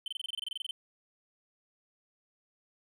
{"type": "tone bursts", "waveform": "triangle", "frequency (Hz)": 3075, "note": "G7", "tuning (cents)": -34, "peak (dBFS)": -32, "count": 15, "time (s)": [0.06, 0.71], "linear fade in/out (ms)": 2, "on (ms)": 20, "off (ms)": 25, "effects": []}